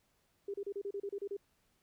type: tone bursts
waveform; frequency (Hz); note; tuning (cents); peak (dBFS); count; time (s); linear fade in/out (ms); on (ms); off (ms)
sine; 400.6; G4; +38; -36; 10; 0.48-1.368; 5; 60; 32
effects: pink hiss -75 dBFS RMS until 1.82 s